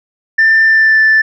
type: tone with pitch glide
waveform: sine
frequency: 1785 to 1760.4 Hz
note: A6 to A6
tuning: +24 to 0 cents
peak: -4 dBFS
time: 0.38-1.22 s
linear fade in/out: 10 ms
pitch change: -24 cents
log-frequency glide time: 0.64-1 s
effects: tanh soft clip ceiling -3 dBFS